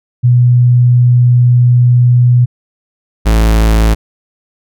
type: tone pair in turn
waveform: sine / 45% pulse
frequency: 122.7 / 54.66 Hz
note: B2 / A1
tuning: -11 / -11 cents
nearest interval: octave + major second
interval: 1400 cents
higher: first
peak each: -4 / -6 dBFS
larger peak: first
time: 0.23-2.46 / 3.25-3.95 s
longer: first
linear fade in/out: 20 ms
effects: none